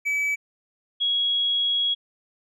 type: tone pair in turn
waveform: triangle / sine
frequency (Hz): 2292 / 3320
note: D7 / G#7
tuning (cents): -43 / -1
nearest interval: tritone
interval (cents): 642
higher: second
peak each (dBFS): -20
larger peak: neither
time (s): 0.05-0.36 / 1-1.95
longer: second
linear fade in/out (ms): 20
effects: none